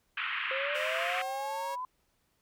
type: band-pass noise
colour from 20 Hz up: white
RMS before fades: -34 dBFS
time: 0.17-1.22 s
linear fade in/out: 5 ms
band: 1100 to 2900 Hz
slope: 48 dB/octave
type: exponential sweep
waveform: sine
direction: up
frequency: 523.3 to 1030 Hz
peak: -34 dBFS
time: 0.51-1.85 s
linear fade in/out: 2 ms
type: tone with pitch glide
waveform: sawtooth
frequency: 523.3 to 549 Hz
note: C5 to C#5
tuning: 0 to -17 cents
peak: -34 dBFS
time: 0.74-1.76 s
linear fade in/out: 20 ms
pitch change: +83 cents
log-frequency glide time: 0.95-1.55 s
effects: pink hiss -74 dBFS RMS until 2.41 s

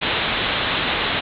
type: low-pass noise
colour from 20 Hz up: white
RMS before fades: -22 dBFS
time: 0.01-1.21 s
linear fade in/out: 20 ms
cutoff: 3900 Hz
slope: 96 dB/octave
effects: none

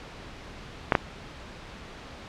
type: clicks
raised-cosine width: 0.5 ms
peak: -3 dBFS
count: 2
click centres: 0.922 / 0.952 s
effects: pink hiss -43 dBFS RMS until 2.28 s + low-pass 4000 Hz 12 dB/octave

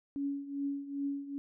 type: tone with tremolo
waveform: sine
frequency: 280.7 Hz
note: C#4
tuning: 22 cents sharp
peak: -30 dBFS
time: 0.16-1.38 s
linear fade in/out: 0 ms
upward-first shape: triangle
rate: 2.5 Hz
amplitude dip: 80%
effects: none

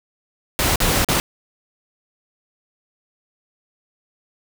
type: noise with dropouts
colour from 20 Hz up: pink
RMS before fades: -18 dBFS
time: 0.59-1.2 s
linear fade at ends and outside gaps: 0 ms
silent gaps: 0.758-0.803 / 1.046-1.087 s
effects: none

